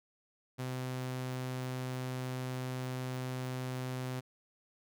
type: tone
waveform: sawtooth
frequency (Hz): 128.1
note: C3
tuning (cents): -36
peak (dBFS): -32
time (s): 0.58-4.21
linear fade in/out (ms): 20
effects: none